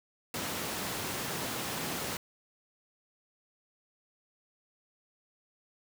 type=high-pass noise; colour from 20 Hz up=pink; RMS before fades=-36 dBFS; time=0.34-2.17 s; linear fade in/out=2 ms; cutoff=140 Hz; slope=12 dB/octave; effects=none